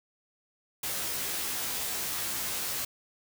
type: noise with comb filter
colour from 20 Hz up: white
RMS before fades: -33 dBFS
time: 0.83-2.85 s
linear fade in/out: 5 ms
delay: 15 ms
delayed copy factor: +0.95
effects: none